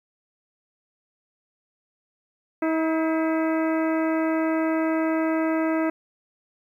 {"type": "harmonic tone with a mistuned harmonic", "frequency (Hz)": 320.4, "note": "E4", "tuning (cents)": -49, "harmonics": [1, 2, 3, 4, 5, 6, 7, 8], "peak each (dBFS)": [-22, -27, -34, -34, -36, -37, -44, -44], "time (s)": [2.62, 5.9], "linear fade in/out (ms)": 5, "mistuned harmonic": 6, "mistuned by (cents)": 75, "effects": ["10-bit"]}